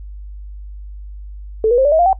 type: tone with pitch steps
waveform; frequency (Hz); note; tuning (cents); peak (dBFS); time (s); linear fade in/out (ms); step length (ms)
sine; 440 / 482.6 / 529.3 / 580.6 / 636.8 / 698.5 / 766.1; A4 / B4 / C5 / D5 / D#5 / F5 / G5; 0 / -40 / +20 / -20 / +40 / 0 / -40; -9; 1.64-2.13; 2; 70
effects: noise-tail reverb RT60 0.1 s tail -19 dB re dry + added 50 Hz sine -29 dBFS peak until 2.19 s